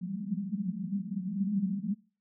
white band-pass noise, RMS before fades -33 dBFS, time 0.01-1.95 s, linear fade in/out 20 ms, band 180 to 210 Hz, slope 96 dB/octave, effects noise-tail reverb RT60 0.4 s tail -23 dB re dry

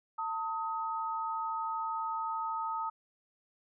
sine tone pair together, 897 / 1263.8 Hz, A5 / D#6, +33 / +27 cents, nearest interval tritone, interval 594 cents, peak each -35 / -35 dBFS, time 0.18-2.9 s, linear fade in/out 10 ms, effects none

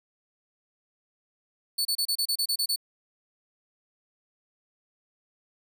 sawtooth tone bursts, 4458 Hz, C#8, 9 cents sharp, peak -21 dBFS, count 10, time 1.78-2.761 s, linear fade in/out 10 ms, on 72 ms, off 29 ms, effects none

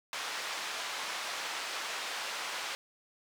pink band-pass noise, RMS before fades -38 dBFS, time 0.13-2.75 s, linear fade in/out 0 ms, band 910 to 5900 Hz, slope 12 dB/octave, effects none

